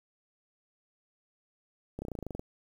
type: slowing click train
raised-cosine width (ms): 2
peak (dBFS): -24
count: 12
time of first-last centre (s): 1.99-2.395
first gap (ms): 30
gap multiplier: 1.04
effects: 9-bit